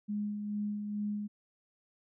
sine tone with tremolo, 207.7 Hz, G#3, in tune, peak -31 dBFS, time 0.08-1.28 s, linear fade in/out 20 ms, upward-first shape sine, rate 2.3 Hz, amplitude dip 40%, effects none

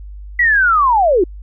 sine linear sweep, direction down, 1975.5 to 329.6 Hz, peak -9 dBFS, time 0.39-1.24 s, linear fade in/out 5 ms, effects added 50 Hz sine -29 dBFS peak until 1.42 s

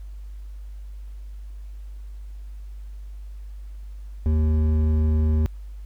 sine tone with hard clipping, 77.78 Hz, D#2, in tune, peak -19 dBFS, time 4.26-5.46 s, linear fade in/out 0 ms, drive 9 dB, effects added 50 Hz sine -34 dBFS peak until 5.85 s + pink hiss -62 dBFS RMS until 5.85 s

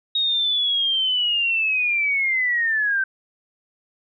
sine linear sweep, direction down, 3763 to 1538 Hz, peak -18 dBFS, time 0.15-3.04 s, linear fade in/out 5 ms, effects none

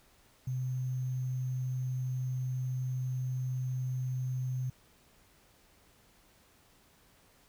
sine tone with sample-and-hold, 127.7 Hz, C3, 42 cents flat, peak -31 dBFS, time 0.47-4.7 s, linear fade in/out 5 ms, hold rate 6300 Hz, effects pink hiss -64 dBFS RMS until 7.48 s

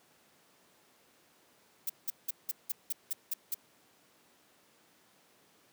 violet noise bursts, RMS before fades -33 dBFS, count 9, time 1.87-3.544 s, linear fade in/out 5 ms, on 26 ms, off 180 ms, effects pink hiss -65 dBFS RMS until 5.72 s + high-pass 200 Hz 12 dB/octave

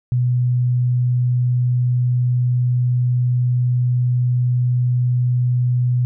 sine tone, 123.8 Hz, B2, 5 cents sharp, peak -14 dBFS, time 0.12-6.05 s, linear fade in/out 0 ms, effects none

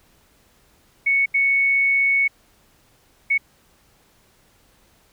sine tone bursts at uneven times, 2216 Hz, C#7, 1 cent flat, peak -15 dBFS, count 3, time 1.06-1.26 / 1.34-2.28 / 3.3-3.38 s, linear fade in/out 10 ms, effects pink hiss -58 dBFS RMS until 5.12 s

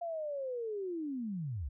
sine linear sweep, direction down, 695 to 58 Hz, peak -35 dBFS, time 0.01-1.69 s, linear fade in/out 10 ms, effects none

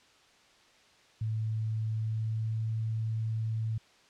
sine tone with pitch glide, 110 to 111.21 Hz, A2 to A2, 0 to +19 cents, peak -29 dBFS, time 1.21-3.78 s, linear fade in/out 5 ms, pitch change +19 cents, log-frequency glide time 1.92-2.73 s, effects white hiss -61 dBFS RMS until 4.09 s + low-pass 5000 Hz 12 dB/octave

